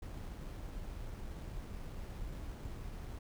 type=noise with sample-and-hold; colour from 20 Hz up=brown; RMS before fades=-44 dBFS; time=0.02-3.19 s; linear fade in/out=5 ms; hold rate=7350 Hz; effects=none